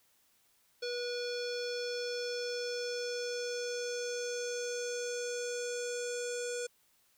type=tone with low-pass filter sweep; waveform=square; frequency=485.6 Hz; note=B4; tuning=29 cents flat; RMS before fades=-37 dBFS; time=0.82-6.67 s; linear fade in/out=10 ms; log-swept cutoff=4700 to 7500 Hz; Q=4.8; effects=white hiss -70 dBFS RMS until 7.17 s